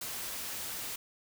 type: noise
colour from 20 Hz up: white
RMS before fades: -39 dBFS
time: 0.01-0.96 s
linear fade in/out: 5 ms
effects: none